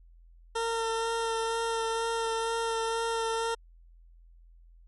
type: tone with vibrato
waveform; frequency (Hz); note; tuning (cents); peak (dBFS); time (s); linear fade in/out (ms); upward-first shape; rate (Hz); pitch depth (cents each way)
20% pulse; 455.5; A#4; -40; -23; 0.55-3.55; 10; sine; 2.1; 14
effects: added 42 Hz sine -52 dBFS peak until 4.87 s + MP3 48 kbps